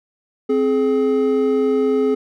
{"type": "tone pair together", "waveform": "triangle", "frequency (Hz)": [262.5, 422.9], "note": ["C4", "G#4"], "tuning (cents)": [6, 31], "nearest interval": "minor sixth", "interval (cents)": 825, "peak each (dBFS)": [-17, -14], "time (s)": [0.49, 2.15], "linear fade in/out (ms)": 10, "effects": []}